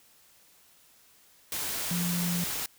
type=tone in noise; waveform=sine; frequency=174.61 Hz; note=F3; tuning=in tune; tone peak=-28 dBFS; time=1.91-2.44 s; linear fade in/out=2 ms; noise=white; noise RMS=-33 dBFS; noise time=1.52-2.66 s; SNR=+2 dB; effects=white hiss -60 dBFS RMS until 2.78 s